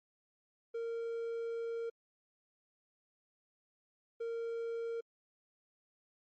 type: tone bursts at uneven times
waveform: triangle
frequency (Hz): 461.8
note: A#4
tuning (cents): -16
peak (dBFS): -34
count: 2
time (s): 0.74-1.9 / 4.2-5.01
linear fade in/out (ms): 10
effects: MP3 32 kbps